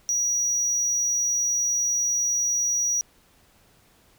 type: tone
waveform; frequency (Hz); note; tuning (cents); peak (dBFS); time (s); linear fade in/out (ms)
triangle; 5790; F#8; -38; -20; 0.09-3.01; 0
effects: pink hiss -59 dBFS RMS until 4.18 s